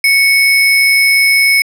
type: tone with sample-and-hold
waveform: sine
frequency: 2217 Hz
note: C#7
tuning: in tune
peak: -6 dBFS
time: 0.04-1.62 s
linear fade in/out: 2 ms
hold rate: 7350 Hz
effects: low-pass 12000 Hz 12 dB/octave